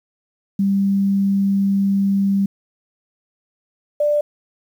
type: tone pair in turn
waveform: sine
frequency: 197.1 / 590.6 Hz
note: G3 / D5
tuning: +10 / +10 cents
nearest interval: octave + perfect fifth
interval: 1900 cents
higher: second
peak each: -14 dBFS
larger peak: neither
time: 0.59-2.46 / 4-4.21 s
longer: first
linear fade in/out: 5 ms
effects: 8-bit